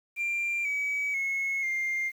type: tone with pitch steps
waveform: sine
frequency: 2377 / 2278 / 2180 / 2108 Hz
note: D7 / C#7 / C#7 / C7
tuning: +20 / +47 / -29 / +12 cents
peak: -25 dBFS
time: 0.16-2.12 s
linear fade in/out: 50 ms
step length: 490 ms
effects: tanh soft clip ceiling -25 dBFS + 9-bit